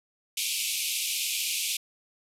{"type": "band-pass noise", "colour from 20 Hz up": "pink", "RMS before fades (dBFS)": -30, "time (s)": [0.37, 1.77], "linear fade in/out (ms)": 5, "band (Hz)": [2300, 14000], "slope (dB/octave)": 96, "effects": []}